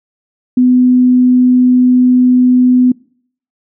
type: tone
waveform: sine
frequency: 250.8 Hz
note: B3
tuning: 27 cents sharp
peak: -5 dBFS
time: 0.57-2.92 s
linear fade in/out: 5 ms
effects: noise-tail reverb RT60 0.6 s tail -25 dB re dry